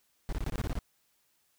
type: noise bursts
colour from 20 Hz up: brown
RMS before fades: -32 dBFS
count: 9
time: 0.29-0.789 s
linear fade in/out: 0 ms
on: 35 ms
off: 23 ms
effects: white hiss -72 dBFS RMS until 1.58 s